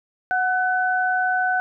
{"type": "tone pair together", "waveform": "sine", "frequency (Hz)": [737, 1505], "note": ["F#5", "F#6"], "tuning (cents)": [-7, 29], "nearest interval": "octave", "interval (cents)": 1236, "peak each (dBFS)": -21, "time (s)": [0.31, 1.6], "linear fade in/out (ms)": 0, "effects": []}